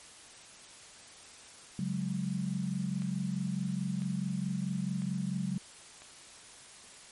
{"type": "chord", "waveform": "sine", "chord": "C# suspended fourth", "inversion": "none", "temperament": "equal with one note detuned", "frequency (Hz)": [138.59, 183.08, 207.7], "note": ["C#3", "F#3", "G#3"], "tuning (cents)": [0, -18, 0], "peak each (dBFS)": [-37, -33, -37], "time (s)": [1.79, 5.58], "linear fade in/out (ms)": 2}
{"type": "click train", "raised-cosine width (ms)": 0.3, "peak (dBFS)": -34, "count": 4, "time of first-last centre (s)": [3.02, 6.02], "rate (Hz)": 1}
{"effects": ["white hiss -52 dBFS RMS until 7.11 s", "MP3 48 kbps"]}